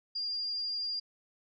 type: tone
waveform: sine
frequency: 4804 Hz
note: D8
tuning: 38 cents sharp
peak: -32 dBFS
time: 0.15-1 s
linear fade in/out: 10 ms
effects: none